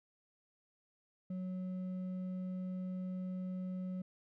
sine tone with hard clipping, 184.4 Hz, F#3, 6 cents flat, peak -39 dBFS, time 1.3-4.02 s, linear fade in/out 5 ms, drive 4 dB, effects none

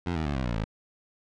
15% pulse tone with pitch steps, 87.31 / 79.14 / 71.74 / 65.03 / 58.95 / 53.44 Hz, F2 / D#2 / D2 / C2 / A#1 / A1, 0 / +30 / -40 / -10 / +20 / -50 cents, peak -21 dBFS, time 0.06-0.642 s, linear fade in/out 5 ms, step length 97 ms, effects low-pass 4000 Hz 12 dB/octave

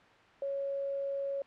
sine tone with quantisation, 554.4 Hz, C#5, in tune, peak -32 dBFS, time 0.42-1.42 s, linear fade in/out 2 ms, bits 10, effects white hiss -58 dBFS RMS until 1.46 s + low-pass 2000 Hz 12 dB/octave

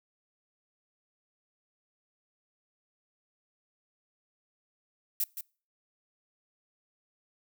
violet noise with echo, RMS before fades -29 dBFS, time 5.2-5.24 s, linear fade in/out 2 ms, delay 170 ms, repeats 1, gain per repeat -9 dB, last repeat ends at 5.41 s, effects noise-tail reverb RT60 0.4 s tail -25 dB re dry

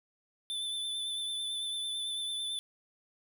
square tone with vibrato, 3520 Hz, A7, in tune, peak -34 dBFS, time 0.5-2.59 s, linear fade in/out 0 ms, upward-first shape sine, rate 9 Hz, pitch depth 24 cents each way, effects none

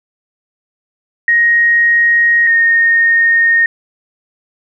sine tone pair in turn, 1875 / 1846 Hz, A#6 / A#6, +10 / -17 cents, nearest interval unison, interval 27 cents, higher first, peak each -7 dBFS, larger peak neither, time 1.28-2.47 / 2.47-3.66 s, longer neither, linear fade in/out 2 ms, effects none

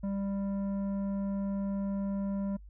sine tone with tanh clipping, 197.6 Hz, G3, 14 cents sharp, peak -32 dBFS, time 0.03-2.57 s, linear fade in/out 10 ms, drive 10 dB, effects noise-tail reverb RT60 0.1 s tail -26 dB re dry + added 50 Hz sine -47 dBFS peak until 2.69 s

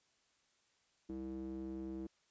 square tone with band-pass filter, 65.41 Hz, C2, in tune, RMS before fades -44 dBFS, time 1.09-2.07 s, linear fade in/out 5 ms, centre 290 Hz, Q 7, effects white hiss -75 dBFS RMS until 2.3 s + resampled to 16000 Hz

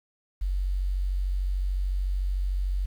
sine tone with quantisation, 46.8 Hz, F#1, 20 cents sharp, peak -24 dBFS, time 0.41-2.86 s, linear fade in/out 10 ms, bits 9, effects none

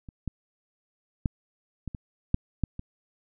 clicks, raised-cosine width 5 ms, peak -30 / -18 / -12 / -21 / -23 / -9 / -12 / -23 dBFS, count 8, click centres 0.088 / 0.277 / 1.258 / 1.877 / 1.948 / 2.344 / 2.637 / 2.794 s, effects none

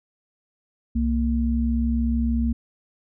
sine tone pair together, 65 / 231.6 Hz, C2 / A#3, -11 / -11 cents, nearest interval octave + minor seventh, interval 2200 cents, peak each -22 dBFS, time 0.95-2.53 s, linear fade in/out 10 ms, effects none

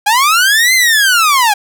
sawtooth linear two-way sweep, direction up then down, 794 to 2096 to 794 Hz, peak -4 dBFS, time 0.06-1.54 s, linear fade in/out 10 ms, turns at 0.74 s, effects none

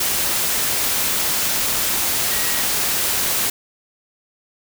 sine tone in noise, 1900 Hz, A#6, 33 cents sharp, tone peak -31 dBFS, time 2.31-2.62 s, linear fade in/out 5 ms, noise white, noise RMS -20 dBFS, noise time 0-3.5 s, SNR -14 dB, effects none

